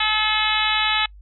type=harmonic tone; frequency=430 Hz; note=A4; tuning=40 cents flat; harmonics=2 / 3 / 4 / 5 / 6 / 7 / 8 / 9; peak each=-26 / -26 / -26 / -26 / -26 / -26 / -26 / -26 dBFS; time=0-1.06 s; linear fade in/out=5 ms; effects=noise-tail reverb RT60 0.1 s tail -26 dB re dry + added 50 Hz sine -41 dBFS peak until 1.21 s